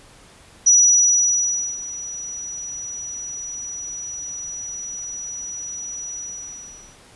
sine tone with ADSR envelope, 5860 Hz, F#8, 18 cents flat, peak -9 dBFS, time 0.66-6.98 s, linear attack 11 ms, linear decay 1100 ms, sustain -19 dB, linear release 810 ms, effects pink hiss -48 dBFS RMS until 7.15 s + resampled to 24000 Hz

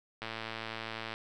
click train, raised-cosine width 0.3 ms, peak -22 dBFS, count 104, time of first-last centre 0.22-1.14 s, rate 112 Hz, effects none

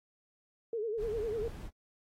sine tone with vibrato, 440 Hz, A4, in tune, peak -32 dBFS, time 0.73-1.48 s, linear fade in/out 2 ms, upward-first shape sine, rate 10 Hz, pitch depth 110 cents each way
brown noise, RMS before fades -43 dBFS, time 0.97-1.71 s, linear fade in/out 50 ms
effects AAC 48 kbps

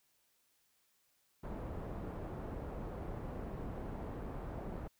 pink low-pass noise, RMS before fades -43 dBFS, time 1.43-4.88 s, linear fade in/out 10 ms, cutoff 800 Hz, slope 12 dB/octave, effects white hiss -75 dBFS RMS until 4.99 s

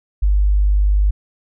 sine tone, 50.1 Hz, G1, 38 cents sharp, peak -11 dBFS, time 0.22-1.11 s, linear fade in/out 10 ms, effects none

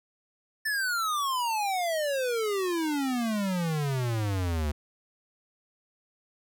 square exponential sweep, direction down, 1780 to 72.1 Hz, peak -27 dBFS, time 0.65-4.72 s, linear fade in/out 10 ms, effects none

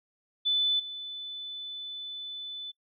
sine tone with level steps, 3500 Hz, A7, 10 cents flat, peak -23 / -36 dBFS, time 0.45-2.72 s, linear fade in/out 20 ms, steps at 0.79 s, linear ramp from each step 10 ms, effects noise-tail reverb RT60 0.1 s tail -23 dB re dry

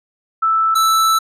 sine / square tone pair in turn, 1319 / 1319 Hz, E6 / E6, +1 / +1 cents, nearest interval unison, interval 0 cents, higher neither, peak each -12 dBFS, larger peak neither, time 0.42-0.75 / 0.75-1.19 s, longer second, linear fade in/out 10 ms, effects resampled to 32000 Hz

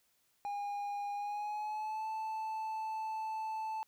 triangle tone with pitch glide, 814 to 877.5 Hz, G#5 to A5, -35 to -5 cents, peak -34 dBFS, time 0.45-3.83 s, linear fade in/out 0 ms, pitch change +130 cents, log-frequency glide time 1.14-2.07 s, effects white hiss -74 dBFS RMS until 3.87 s

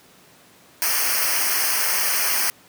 white noise with comb filter, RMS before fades -21 dBFS, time 0.82-2.5 s, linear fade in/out 0 ms, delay 0.27 ms, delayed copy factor -0.95, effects pink hiss -51 dBFS RMS until 2.68 s + high-pass 150 Hz 12 dB/octave

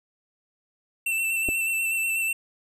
square tone with vibrato, 2679 Hz, E7, 27 cents sharp, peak -24 dBFS, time 1.06-2.33 s, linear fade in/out 5 ms, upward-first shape square, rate 8.2 Hz, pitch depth 20 cents each way
clicks, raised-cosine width 2 ms, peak -17 / -18 dBFS, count 2, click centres 1.487 / 1.49 s
effects none

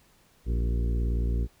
harmonic tone with a mistuned harmonic, 58.27 Hz, A#1, in tune, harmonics 1 / 2 / 3 / 4 / 5 / 6 / 7 / 8, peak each -24 / -34 / -39 / -40 / -43 / -45 / -44 / -47 dBFS, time 0.45-1.48 s, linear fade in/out 50 ms, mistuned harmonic 7, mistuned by -53 cents, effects pink hiss -62 dBFS RMS until 1.6 s

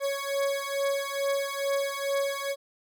40% pulse beating tone pair, 554.4 / 556.7 Hz, C#5 / C#5, 0 / +7 cents, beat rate 2.3 Hz, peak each -29 dBFS, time 0-2.56 s, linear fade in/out 50 ms, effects none

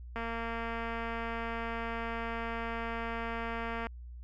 click train, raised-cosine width 0.5 ms, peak -23 dBFS, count 854, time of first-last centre 0.16-3.869 s, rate 230 Hz, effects added 60 Hz sine -43 dBFS peak until 4.23 s

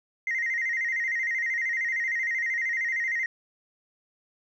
sine tone with vibrato, 1975.5 Hz, B6, in tune, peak -24 dBFS, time 0.27-3.26 s, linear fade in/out 2 ms, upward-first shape square, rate 13 Hz, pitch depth 89 cents each way, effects tanh soft clip ceiling -21 dBFS + 11-bit

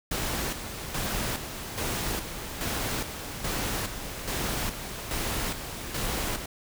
pink noise with tremolo, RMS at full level -30 dBFS, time 0.11-6.46 s, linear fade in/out 5 ms, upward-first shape square, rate 1.2 Hz, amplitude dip 55%, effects none

